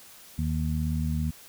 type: harmonic tone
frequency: 77.78 Hz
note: D#2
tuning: in tune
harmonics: 1 / 2 / 3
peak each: -28 / -29 / -32 dBFS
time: 0.38-1.31 s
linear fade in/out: 10 ms
effects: white hiss -50 dBFS RMS until 1.48 s

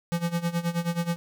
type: tone with tremolo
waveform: square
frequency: 170.6 Hz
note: F3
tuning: 40 cents flat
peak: -23 dBFS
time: 0.12-1.16 s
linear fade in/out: 0 ms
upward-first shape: sine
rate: 9.4 Hz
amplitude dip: 85%
effects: 10-bit

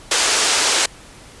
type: band-pass noise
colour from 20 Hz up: white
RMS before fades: -17 dBFS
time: 0.11-0.86 s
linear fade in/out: 5 ms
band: 310 to 8100 Hz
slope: 24 dB/octave
effects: pink hiss -42 dBFS RMS until 1.4 s + resampled to 24000 Hz

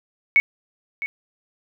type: tone with echo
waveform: sine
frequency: 2217 Hz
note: C#7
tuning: in tune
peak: -11 dBFS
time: 0.36-0.4 s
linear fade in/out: 0 ms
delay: 660 ms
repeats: 1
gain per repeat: -13 dB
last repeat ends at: 1.06 s
effects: none

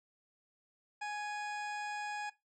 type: harmonic tone with a mistuned harmonic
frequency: 835 Hz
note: G#5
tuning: 9 cents sharp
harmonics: 1 / 2 / 3 / 4 / 5 / 6 / 8 / 9 / 10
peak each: -39 / -43 / -45 / -58 / -61 / -55 / -63 / -58 / -64 dBFS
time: 1.01-2.3 s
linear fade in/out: 10 ms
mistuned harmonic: 3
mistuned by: -24 cents
effects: noise-tail reverb RT60 0.2 s tail -18 dB re dry

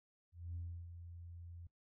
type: tone with ADSR envelope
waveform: sine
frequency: 85.7 Hz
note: F2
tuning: 32 cents flat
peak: -40 dBFS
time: 0.32-1.67 s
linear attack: 230 ms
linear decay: 320 ms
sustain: -9 dB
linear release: 4 ms
effects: noise-tail reverb RT60 0.1 s tail -21 dB re dry + tanh soft clip ceiling -37 dBFS

